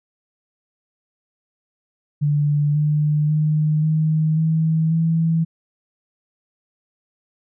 sine tone with pitch steps, 146.83 / 150 / 153.24 / 156.55 / 159.93 / 163.39 Hz, D3 / D3 / D#3 / D#3 / D#3 / E3, 0 / +37 / -26 / +11 / +48 / -15 cents, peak -15 dBFS, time 2.21-5.45 s, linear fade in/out 20 ms, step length 540 ms, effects none

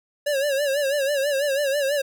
square tone with vibrato, 562 Hz, C#5, 24 cents sharp, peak -21 dBFS, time 0.26-2.02 s, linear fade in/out 10 ms, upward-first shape sine, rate 6.1 Hz, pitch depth 91 cents each way, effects none

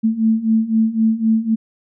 sine beating tone pair, 220 / 223.9 Hz, A3 / A3, 0 / +30 cents, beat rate 3.9 Hz, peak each -18 / -15 dBFS, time 0.03-1.56 s, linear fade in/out 20 ms, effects none

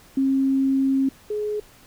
sine tone pair in turn, 269 / 420.9 Hz, C4 / G#4, +48 / +23 cents, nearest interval minor sixth, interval 775 cents, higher second, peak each -17 / -23 dBFS, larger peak first, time 0.17-1.09 / 1.3-1.6 s, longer first, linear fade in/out 5 ms, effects pink hiss -51 dBFS RMS until 1.86 s

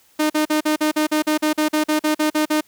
sawtooth tone bursts, 306.1 Hz, D#4, 28 cents flat, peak -12 dBFS, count 16, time 0.19-2.61 s, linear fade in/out 10 ms, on 110 ms, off 44 ms, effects white hiss -56 dBFS RMS until 2.67 s

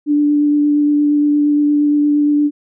sine tone with vibrato, 293.7 Hz, D4, in tune, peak -10 dBFS, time 0.06-2.51 s, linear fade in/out 50 ms, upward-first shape sine, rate 8.6 Hz, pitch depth 10 cents each way, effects none

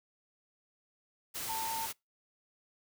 sine tone in noise, 899 Hz, A5, 37 cents sharp, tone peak -35 dBFS, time 1.48-1.87 s, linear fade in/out 20 ms, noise white, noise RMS -39 dBFS, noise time 1.34-1.93 s, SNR +1 dB, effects noise-tail reverb RT60 0.2 s tail -25 dB re dry

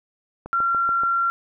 click train, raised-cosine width 1 ms, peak -20 dBFS, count 5, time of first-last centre 0.46-1.035 s, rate 6.96 Hz
sine tone, 1371 Hz, F6, 32 cents flat, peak -18 dBFS, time 0.53-1.3 s, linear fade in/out 0 ms
effects none

